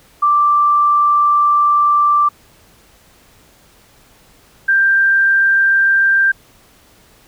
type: tone pair in turn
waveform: sine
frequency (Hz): 1174.7 / 1581.7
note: D6 / G6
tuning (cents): 0 / +15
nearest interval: perfect fourth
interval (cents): 515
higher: second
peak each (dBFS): -9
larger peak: neither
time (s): 0.22-2.29 / 4.68-6.32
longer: first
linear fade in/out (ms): 10
effects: pink hiss -49 dBFS RMS until 7.27 s